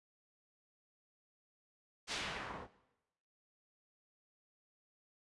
white noise with low-pass filter sweep, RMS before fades -43 dBFS, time 2.07-2.68 s, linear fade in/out 50 ms, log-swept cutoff 5600 to 690 Hz, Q 1, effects noise-tail reverb RT60 0.9 s tail -17 dB re dry + resampled to 24000 Hz

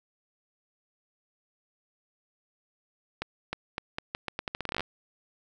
accelerating click train, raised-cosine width 0.3 ms, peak -15 dBFS, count 18, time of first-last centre 3.22-4.806 s, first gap 310 ms, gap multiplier 0.81, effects none

